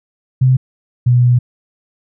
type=tone pair in turn; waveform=sine; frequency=129.3 / 122.94 Hz; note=C3 / B2; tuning=-20 / -7 cents; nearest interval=minor second; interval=87 cents; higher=first; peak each=-7 dBFS; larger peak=neither; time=0.41-0.57 / 1.06-1.39 s; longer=second; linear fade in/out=10 ms; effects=none

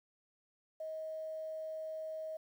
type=tone; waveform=sine; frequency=632 Hz; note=D#5; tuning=27 cents sharp; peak=-39 dBFS; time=0.8-2.37 s; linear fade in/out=5 ms; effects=11-bit

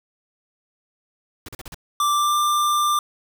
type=noise bursts; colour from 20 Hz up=pink; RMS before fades=-36 dBFS; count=5; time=1.46-1.745 s; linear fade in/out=2 ms; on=25 ms; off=40 ms
type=tone with pitch glide; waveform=square; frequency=1174.7 to 1188.3 Hz; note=D6 to D6; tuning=0 to +20 cents; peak=-18 dBFS; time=2-2.99 s; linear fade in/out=2 ms; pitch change=+20 cents; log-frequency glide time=2.12-2.37 s
effects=none

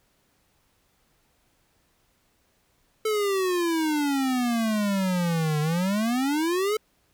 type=exponential two-way sweep; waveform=square; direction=down then up; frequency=440 to 148.9 to 440 Hz; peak=-23 dBFS; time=3.05-6.77 s; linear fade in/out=5 ms; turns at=5.6 s; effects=pink hiss -67 dBFS RMS until 7.13 s

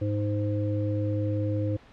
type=harmonic tone; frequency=103.83 Hz; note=G#2; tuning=in tune; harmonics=1 / 3 / 5; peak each=-26 / -31 / -33 dBFS; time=0.01-1.77 s; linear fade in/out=10 ms; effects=pink hiss -53 dBFS RMS until 1.92 s + low-pass 3000 Hz 12 dB/octave

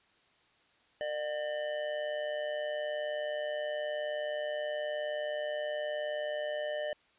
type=tone with amplitude modulation; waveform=square; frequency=600 Hz; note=D5; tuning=37 cents sharp; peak=-31 dBFS; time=1.01-6.93 s; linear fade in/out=0 ms; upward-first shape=sine; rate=139 Hz; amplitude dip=55%; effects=white hiss -67 dBFS RMS until 7.18 s + resampled to 8000 Hz

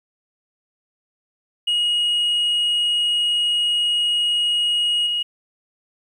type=tone with level steps; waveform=sine; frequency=2887 Hz; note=F#7; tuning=43 cents flat; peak=-14 / -18 dBFS; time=1.67-5.23 s; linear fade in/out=10 ms; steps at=5.06 s; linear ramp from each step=10 ms; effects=tanh soft clip ceiling -16 dBFS + 9-bit

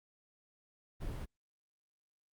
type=noise; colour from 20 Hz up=brown; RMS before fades=-40 dBFS; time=1-1.26 s; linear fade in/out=20 ms; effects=Opus 24 kbps

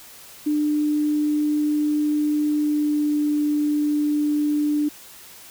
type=tone with pitch glide; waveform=sine; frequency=298.9 to 296.7 Hz; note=D4 to D4; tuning=+31 to +18 cents; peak=-18 dBFS; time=0.46-4.89 s; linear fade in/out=10 ms; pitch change=-13 cents; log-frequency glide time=2.52-3.19 s; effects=white hiss -44 dBFS RMS until 5.5 s

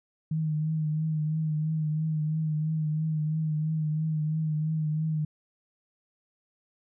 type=tone with vibrato; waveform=sine; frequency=155.56 Hz; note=D#3; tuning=in tune; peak=-25 dBFS; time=0.31-5.25 s; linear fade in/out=5 ms; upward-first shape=triangle; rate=3 Hz; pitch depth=43 cents each way; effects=none

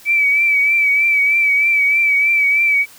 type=tone with vibrato; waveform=sine; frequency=2301 Hz; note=D7; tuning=36 cents flat; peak=-11 dBFS; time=0.05-2.86 s; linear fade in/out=50 ms; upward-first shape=triangle; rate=3.2 Hz; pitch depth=49 cents each way; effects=white hiss -43 dBFS RMS until 2.98 s

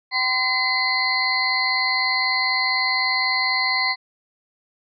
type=tone cluster; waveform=sine; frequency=771 / 1029 / 2041 / 4175 / 4500 Hz; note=G5 / C6 / C7 / C8 / C#8; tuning=-29 / -29 / -44 / -5 / +25 cents; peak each=-29 / -27 / -21 / -25 / -28 dBFS; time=0.11-3.96 s; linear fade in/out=50 ms; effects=none

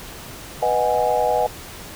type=chord; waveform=sine; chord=G# minor seventh; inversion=first; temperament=equal; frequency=493.9 / 622.3 / 740 / 830.6 Hz; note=B4 / D#5 / F#5 / G#5; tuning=0 / 0 / 0 / 0 cents; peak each=-22 dBFS; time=0.62-1.47 s; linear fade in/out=5 ms; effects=pink hiss -37 dBFS RMS until 1.95 s

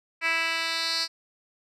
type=tone with band-pass filter sweep; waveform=10% pulse; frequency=329 Hz; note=E4; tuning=3 cents flat; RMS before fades=-27 dBFS; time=0.21-1.08 s; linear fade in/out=50 ms; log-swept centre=2400 to 4600 Hz; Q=3.7; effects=none

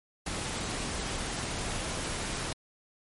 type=noise; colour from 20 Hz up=pink; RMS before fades=-34 dBFS; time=0.26-2.53 s; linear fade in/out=5 ms; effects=MP3 48 kbps

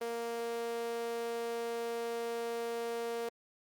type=tone with high-pass filter; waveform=sawtooth; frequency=233.1 Hz; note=A#3; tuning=in tune; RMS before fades=-37 dBFS; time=0.01-3.29 s; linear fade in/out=5 ms; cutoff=470 Hz; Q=3; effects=Opus 32 kbps

